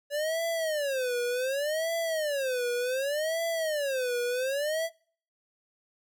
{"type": "tone with vibrato", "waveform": "square", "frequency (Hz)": 568, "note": "C#5", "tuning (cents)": 42, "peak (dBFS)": -28, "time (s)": [0.1, 4.9], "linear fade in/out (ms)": 50, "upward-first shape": "sine", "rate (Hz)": 0.67, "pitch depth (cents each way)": 280, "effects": ["noise-tail reverb RT60 0.5 s tail -25 dB re dry"]}